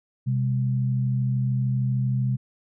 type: tone pair together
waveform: sine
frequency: 128.55 / 201.6 Hz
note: C3 / G3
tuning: -30 / +49 cents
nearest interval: minor sixth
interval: 779 cents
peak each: -21 / -30 dBFS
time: 0.26-2.37 s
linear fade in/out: 20 ms
effects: none